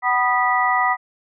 sine tone cluster, 751 / 981 / 1234 / 1958 Hz, F#5 / B5 / D#6 / B6, +26 / -12 / -15 / -15 cents, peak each -21 dBFS, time 0.02-0.97 s, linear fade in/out 50 ms, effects none

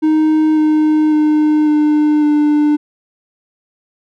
triangle tone with pitch steps, 311.1 / 307.7 / 304.3 / 301 / 297.7 Hz, D#4 / D#4 / D#4 / D4 / D4, 0 / -19 / -38 / +43 / +24 cents, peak -7 dBFS, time 0.02-2.77 s, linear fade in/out 20 ms, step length 550 ms, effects none

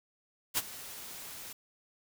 white noise with ADSR envelope, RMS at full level -28 dBFS, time 0.54-1.53 s, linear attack 37 ms, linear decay 32 ms, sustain -17 dB, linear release 7 ms, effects none

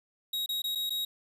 45% pulse tone with dropouts, 3800 Hz, A#7, 33 cents sharp, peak -30 dBFS, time 0.33-1.05 s, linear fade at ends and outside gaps 5 ms, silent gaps 0.461-0.49 / 0.62-0.64 / 0.751-0.755 / 0.896-0.904 s, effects none

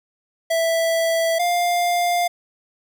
square tone pair in turn, 659.3 / 702 Hz, E5 / F5, 0 / +9 cents, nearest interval minor second, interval 109 cents, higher second, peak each -18 dBFS, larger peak neither, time 0.5-1.39 / 1.39-2.28 s, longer neither, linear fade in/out 10 ms, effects none

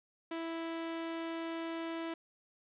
sawtooth tone, 329.6 Hz, E4, in tune, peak -33 dBFS, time 0.31-2.14 s, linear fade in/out 5 ms, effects resampled to 8000 Hz + 10-bit

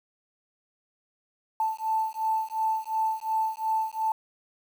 sine beating tone pair, 880 / 882.8 Hz, A5 / A5, 0 / +5 cents, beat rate 2.8 Hz, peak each -28 dBFS, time 1.6-4.12 s, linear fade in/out 2 ms, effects 8-bit

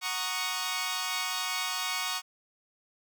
10% pulse chord, D# minor seventh, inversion first, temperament equal, 740 / 932.3 / 1108.7 / 1244.5 Hz, F#5 / A#5 / C#6 / D#6, 0 / 0 / 0 / 0 cents, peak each -29 / -29 / -25 / -28 dBFS, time 0.01-2.22 s, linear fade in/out 50 ms, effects none

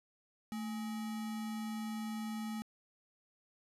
sine tone with sample-and-hold, 220 Hz, A3, in tune, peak -37 dBFS, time 0.52-2.62 s, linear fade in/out 0 ms, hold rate 1050 Hz, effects resampled to 32000 Hz

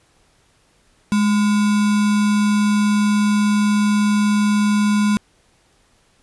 sine tone with sample-and-hold, 208.2 Hz, G#3, 5 cents sharp, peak -13 dBFS, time 1.12-5.17 s, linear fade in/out 0 ms, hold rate 1225 Hz, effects pink hiss -58 dBFS RMS until 6.22 s + resampled to 24000 Hz

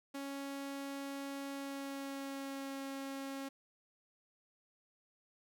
sawtooth tone with pitch glide, 277.2 to 272.8 Hz, C#4 to C#4, 0 to -28 cents, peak -37 dBFS, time 0.14-3.49 s, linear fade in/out 10 ms, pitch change -28 cents, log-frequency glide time 1.49-2.83 s, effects none

